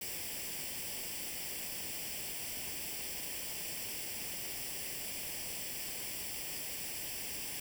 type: noise with comb filter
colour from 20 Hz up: white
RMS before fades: -41 dBFS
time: 0.01-7.6 s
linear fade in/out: 5 ms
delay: 0.38 ms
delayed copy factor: +0.7
effects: none